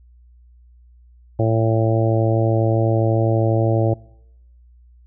harmonic tone, 112.2 Hz, A2, 34 cents sharp, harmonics 1 / 2 / 3 / 4 / 5 / 6 / 7, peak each -17 / -29 / -22 / -26 / -23 / -27 / -31 dBFS, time 1.39-3.94 s, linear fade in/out 5 ms, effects noise-tail reverb RT60 0.8 s tail -24 dB re dry + added 60 Hz sine -46 dBFS peak until 5.06 s

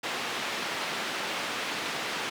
white band-pass noise, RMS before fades -33 dBFS, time 0.03-2.3 s, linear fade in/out 10 ms, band 200 to 3000 Hz, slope 12 dB/octave, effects none

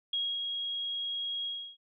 sine tone with ADSR envelope, 3290 Hz, G#7, 17 cents flat, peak -28 dBFS, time 0.13-1.77 s, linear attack 4 ms, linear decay 250 ms, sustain -4 dB, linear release 310 ms, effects none

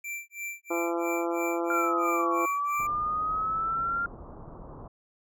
square tone with tremolo, 2349 Hz, D7, in tune, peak -33 dBFS, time 0.04-2.87 s, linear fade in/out 5 ms, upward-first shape sine, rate 3 Hz, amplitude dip 100%
harmonic tone, 169.8 Hz, F3, 48 cents flat, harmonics 2 / 3 / 4 / 5 / 6 / 7 / 8, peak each -29 / -33 / -35 / -37 / -39 / -40 / -41 dBFS, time 0.7-2.46 s, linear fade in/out 10 ms
sine exponential two-way sweep, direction down then up, 1396.9 to 1108.7 to 1396.9 Hz, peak -26 dBFS, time 1.7-4.06 s, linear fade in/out 2 ms, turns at 2.34 s
pink low-pass noise, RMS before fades -44 dBFS, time 2.79-4.88 s, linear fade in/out 5 ms, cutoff 1200 Hz, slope 48 dB/octave
effects none

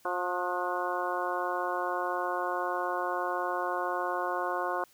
harmonic tone with a mistuned harmonic, 178.4 Hz, F3, 37 cents sharp, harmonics 2 / 3 / 4 / 5 / 6 / 7 / 8, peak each -37 / -36 / -35 / -38 / -34 / -40 / -38 dBFS, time 0.05-4.84 s, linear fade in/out 2 ms, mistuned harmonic 8, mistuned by +41 cents, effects white hiss -62 dBFS RMS until 4.93 s

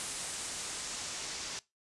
white noise with low-pass filter sweep, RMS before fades -40 dBFS, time 0-1.59 s, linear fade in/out 0 ms, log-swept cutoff 9600 to 6100 Hz, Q 1.5, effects noise-tail reverb RT60 0.2 s tail -20 dB re dry + resampled to 24000 Hz

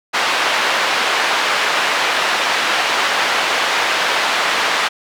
pink band-pass noise, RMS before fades -17 dBFS, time 0.13-4.89 s, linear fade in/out 20 ms, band 790 to 3600 Hz, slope 12 dB/octave, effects none

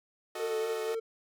sawtooth chord, D# diminished, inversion first, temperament equal, 370 / 440 / 622.3 Hz, F#4 / A4 / D#5, 0 / 0 / 0 cents, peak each -37 dBFS, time 0.35-0.95 s, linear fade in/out 5 ms
triangle tone with vibrato, 446.8 Hz, A4, 27 cents sharp, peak -29 dBFS, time 0.39-1 s, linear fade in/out 10 ms, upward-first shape sine, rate 4.1 Hz, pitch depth 27 cents each way
effects none

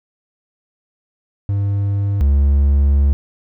triangle tone pair in turn, 100.2 / 70.2 Hz, G2 / C#2, +38 / +22 cents, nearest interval tritone, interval 616 cents, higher first, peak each -13 / -8 dBFS, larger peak second, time 1.49-2.21 / 2.21-3.13 s, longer second, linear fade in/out 0 ms, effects none

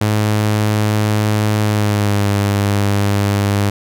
sawtooth tone with pitch glide, 106.1 to 101.13 Hz, G#2 to G#2, +38 to -46 cents, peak -9 dBFS, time 0.01-3.7 s, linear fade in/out 5 ms, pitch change -84 cents, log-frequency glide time 1.64-2.27 s, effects none

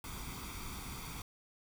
pink noise with comb filter, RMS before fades -44 dBFS, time 0.04-1.22 s, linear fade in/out 2 ms, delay 0.86 ms, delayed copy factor +0.7, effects none

